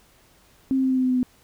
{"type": "tone with pitch steps", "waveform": "sine", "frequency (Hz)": [266, 263.9, 261.7, 259.6, 257.5, 255.5, 253.4, 251.4], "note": ["C4", "C4", "C4", "C4", "C4", "C4", "B3", "B3"], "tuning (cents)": [29, 15, 0, -13, -28, -41, 45, 31], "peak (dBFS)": -18, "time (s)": [0.71, 1.23], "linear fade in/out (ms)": 0, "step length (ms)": 65, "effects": ["pink hiss -57 dBFS RMS until 1.43 s"]}